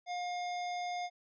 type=tone; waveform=square; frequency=712 Hz; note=F5; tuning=33 cents sharp; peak=-36 dBFS; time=0.06-1.1 s; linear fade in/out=50 ms; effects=resampled to 16000 Hz